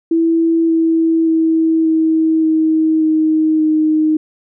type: tone with pitch steps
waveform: sine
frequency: 329.6 / 326.4 / 323.2 / 320 / 316.9 / 313.8 / 310.7 Hz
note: E4 / E4 / E4 / D#4 / D#4 / D#4 / D#4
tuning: 0 / -17 / -34 / +49 / +32 / +15 / -2 cents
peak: -10 dBFS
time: 0.11-4.17 s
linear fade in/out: 5 ms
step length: 580 ms
effects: none